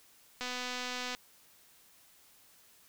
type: click train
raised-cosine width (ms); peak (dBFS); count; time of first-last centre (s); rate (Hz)
0.2; -21; 185; 0.41-1.149; 249
effects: white hiss -62 dBFS RMS until 2.88 s